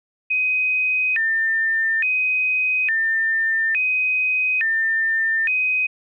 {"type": "tone with vibrato", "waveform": "sine", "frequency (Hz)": 2125, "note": "C7", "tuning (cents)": 26, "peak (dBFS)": -17, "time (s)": [0.3, 5.87], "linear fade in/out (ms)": 10, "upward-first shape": "square", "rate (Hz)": 0.58, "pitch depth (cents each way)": 290, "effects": []}